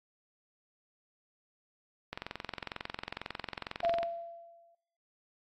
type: click train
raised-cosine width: 0.3 ms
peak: -21 dBFS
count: 43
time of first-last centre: 2.13-4.03 s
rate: 22.1 Hz
type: tone with exponential decay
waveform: sine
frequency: 679 Hz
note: F5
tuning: 49 cents flat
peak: -24 dBFS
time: 3.83-4.75 s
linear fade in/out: 5 ms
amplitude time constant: 200 ms
effects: noise-tail reverb RT60 0.8 s tail -17 dB re dry + AAC 48 kbps